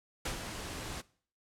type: noise with ADSR envelope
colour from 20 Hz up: pink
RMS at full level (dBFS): -34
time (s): 0.25-1.02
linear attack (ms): 6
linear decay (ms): 98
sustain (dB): -7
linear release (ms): 20
effects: noise-tail reverb RT60 0.5 s tail -21 dB re dry + low-pass 10000 Hz 12 dB/octave